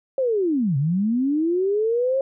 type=linear two-way sweep; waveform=sine; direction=down then up; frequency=546 to 130.81 to 546 Hz; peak=-18 dBFS; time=0.18-2.21 s; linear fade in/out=2 ms; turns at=0.77 s; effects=none